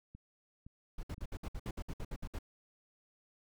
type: click train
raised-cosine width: 5 ms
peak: -38 dBFS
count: 4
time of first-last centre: 0.15-1.696 s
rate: 1.94 Hz
type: noise bursts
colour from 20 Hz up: brown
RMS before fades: -40 dBFS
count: 13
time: 0.98-2.388 s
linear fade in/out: 5 ms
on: 52 ms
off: 61 ms
effects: none